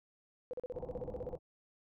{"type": "tone bursts", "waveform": "sine", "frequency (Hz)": 499.1, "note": "B4", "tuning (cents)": 18, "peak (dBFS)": -37, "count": 14, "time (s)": [0.51, 1.353], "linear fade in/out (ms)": 0, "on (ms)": 24, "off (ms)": 39}
{"type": "low-pass noise", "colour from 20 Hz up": "pink", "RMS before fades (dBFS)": -47, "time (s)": [0.72, 1.39], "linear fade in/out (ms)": 50, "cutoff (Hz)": 880, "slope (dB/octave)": 48}
{"effects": []}